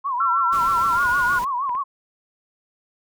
sine tone with vibrato, 1046.5 Hz, C6, in tune, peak -21 dBFS, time 0.04-1.84 s, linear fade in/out 20 ms, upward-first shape triangle, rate 6.4 Hz, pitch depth 180 cents each way
sine tone with pitch glide, 1353 to 1441.8 Hz, E6 to F#6, +45 to -45 cents, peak -18 dBFS, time 0.2-1.39 s, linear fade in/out 5 ms, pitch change +110 cents, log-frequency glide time 0.92-1.04 s
pink noise, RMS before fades -36 dBFS, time 0.52-1.45 s, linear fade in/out 10 ms
clicks, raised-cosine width 0.5 ms, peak -25 dBFS, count 4, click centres 1.334 / 1.441 / 1.694 / 1.751 s
effects none

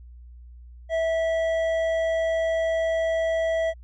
triangle tone with hard clipping, 653 Hz, E5, 17 cents flat, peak -23 dBFS, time 0.89-3.74 s, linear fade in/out 50 ms, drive 11 dB, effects added 60 Hz sine -42 dBFS peak until 3.83 s + resampled to 22050 Hz

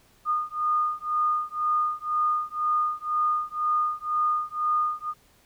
sine beating tone pair, 1223 / 1225 Hz, D#6 / D#6, -30 / -27 cents, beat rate 2 Hz, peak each -26 dBFS, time 0.25-5.14 s, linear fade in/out 50 ms, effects pink hiss -60 dBFS RMS until 5.45 s

